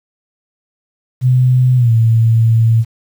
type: tone with pitch glide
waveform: sine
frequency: 126.8 to 113.62 Hz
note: B2 to A#2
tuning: +46 to -44 cents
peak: -7 dBFS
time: 1.21-2.85 s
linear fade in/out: 50 ms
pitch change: -190 cents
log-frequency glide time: 1.76-1.92 s
effects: 7-bit